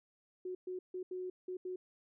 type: tone bursts at uneven times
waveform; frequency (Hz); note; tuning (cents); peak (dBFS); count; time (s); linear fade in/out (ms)
sine; 367; F#4; -14; -38; 6; 0.45-0.55 / 0.67-0.79 / 0.94-1.03 / 1.11-1.3 / 1.48-1.57 / 1.65-1.76; 5
effects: none